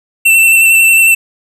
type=tone with vibrato; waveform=square; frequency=2684 Hz; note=E7; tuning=31 cents sharp; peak=-5 dBFS; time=0.25-1.15 s; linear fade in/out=10 ms; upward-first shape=square; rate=11 Hz; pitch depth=16 cents each way; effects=none